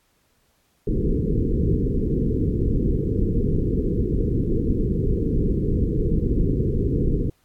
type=low-pass noise; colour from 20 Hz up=pink; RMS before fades=-21 dBFS; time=0.87-7.3 s; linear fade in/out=5 ms; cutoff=470 Hz; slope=96 dB/octave; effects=pink hiss -65 dBFS RMS until 7.44 s + AAC 64 kbps